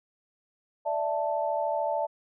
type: chord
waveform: sine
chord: D suspended second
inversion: none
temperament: just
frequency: 587.3 / 660.7 / 881 Hz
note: D5 / E5 / A5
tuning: 0 / +4 / +2 cents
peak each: -30 dBFS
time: 0.85-2.07 s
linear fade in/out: 20 ms
effects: none